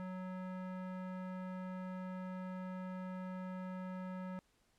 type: tone with low-pass filter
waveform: square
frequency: 185 Hz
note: F#3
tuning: in tune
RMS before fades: -44 dBFS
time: 0-4.39 s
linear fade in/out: 0 ms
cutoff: 1500 Hz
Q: 1.3
effects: pink hiss -75 dBFS RMS until 4.78 s + low-pass 11000 Hz 12 dB/octave